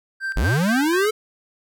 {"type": "tone with tremolo", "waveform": "triangle", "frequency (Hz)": 1568, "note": "G6", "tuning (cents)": 0, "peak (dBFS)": -21, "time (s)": [0.2, 1.11], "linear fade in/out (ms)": 50, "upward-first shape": "square", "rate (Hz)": 4.1, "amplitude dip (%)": 70}
{"type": "linear sweep", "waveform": "square", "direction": "up", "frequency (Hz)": [35.5, 443.9], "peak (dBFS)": -18, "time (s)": [0.36, 1.11], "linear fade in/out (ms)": 10}
{"effects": []}